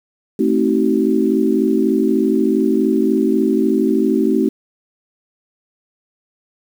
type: chord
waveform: sine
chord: A diminished seventh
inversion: none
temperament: just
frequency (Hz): 220 / 264 / 316.8 / 380.2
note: A3 / C4 / Eb4 / Gb4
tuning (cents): 0 / +16 / +31 / +47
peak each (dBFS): -18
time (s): 0.39-4.49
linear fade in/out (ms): 5
effects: 7-bit